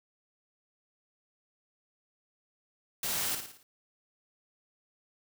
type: noise with echo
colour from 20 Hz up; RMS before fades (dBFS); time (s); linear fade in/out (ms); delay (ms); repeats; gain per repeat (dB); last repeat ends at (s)
white; -33; 3.03-3.35; 2; 56; 5; -6; 3.63
effects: none